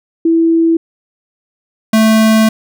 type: tone pair in turn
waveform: sine / square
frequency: 329.6 / 220 Hz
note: E4 / A3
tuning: 0 / 0 cents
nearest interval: perfect fifth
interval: 700 cents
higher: first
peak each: -7 dBFS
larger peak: neither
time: 0.25-0.77 / 1.93-2.49 s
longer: second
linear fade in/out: 5 ms
effects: none